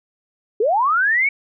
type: linear sweep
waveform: sine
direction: up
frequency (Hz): 392 to 2272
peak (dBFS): -14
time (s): 0.6-1.29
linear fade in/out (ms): 5
effects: none